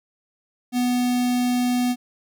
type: tone with notch filter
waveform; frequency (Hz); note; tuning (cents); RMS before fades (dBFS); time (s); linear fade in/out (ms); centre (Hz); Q
square; 246.9; B3; 0; -21; 0.72-1.96; 50; 1400; 1.3
effects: none